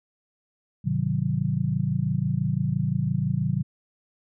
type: chord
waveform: sine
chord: Ab dominant seventh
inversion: none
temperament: just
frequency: 103.83 / 129.78 / 155.74 / 186.89 Hz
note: Ab2 / C3 / Eb3 / Gb3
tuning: 0 / -14 / +2 / +18 cents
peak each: -31 / -26 / -27 / -28 dBFS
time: 0.84-3.63 s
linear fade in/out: 20 ms
effects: none